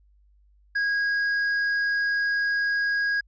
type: tone with tanh clipping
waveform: sine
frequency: 1644 Hz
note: G#6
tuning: 18 cents flat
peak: -23 dBFS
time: 0.75-3.21 s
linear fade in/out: 10 ms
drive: 6 dB
effects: added 50 Hz sine -56 dBFS peak until 3.27 s + resampled to 16000 Hz